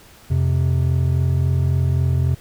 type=tone pair together; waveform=triangle; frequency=86.94 / 130.6 Hz; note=F2 / C3; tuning=-7 / -3 cents; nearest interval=perfect fifth; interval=704 cents; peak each=-16 dBFS; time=0.3-2.35 s; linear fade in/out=10 ms; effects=pink hiss -47 dBFS RMS until 2.4 s